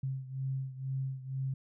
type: beating tone pair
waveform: sine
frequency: 132.7 / 134.8 Hz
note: C3 / C#3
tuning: +25 / -48 cents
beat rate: 2.1 Hz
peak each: -35 / -39 dBFS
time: 0.03-1.54 s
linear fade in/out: 5 ms
effects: none